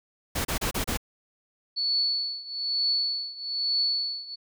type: noise bursts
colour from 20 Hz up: pink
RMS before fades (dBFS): -28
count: 5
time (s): 0.35-0.974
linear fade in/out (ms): 10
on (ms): 100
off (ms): 31
type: tone with tremolo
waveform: sine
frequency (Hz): 4435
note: C#8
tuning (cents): 0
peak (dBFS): -21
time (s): 1.76-4.36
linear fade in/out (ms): 20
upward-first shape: triangle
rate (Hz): 1.1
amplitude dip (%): 90
effects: none